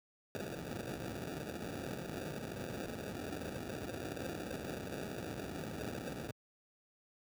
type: noise with sample-and-hold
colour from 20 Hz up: violet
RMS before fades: -42 dBFS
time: 0.35-6.31 s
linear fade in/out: 0 ms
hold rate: 1050 Hz
effects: high-pass 80 Hz 12 dB/octave